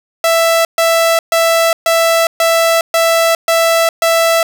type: tone bursts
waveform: sawtooth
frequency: 662 Hz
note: E5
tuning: 7 cents sharp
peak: -5 dBFS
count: 8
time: 0.24-4.43 s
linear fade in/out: 2 ms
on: 410 ms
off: 130 ms
effects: none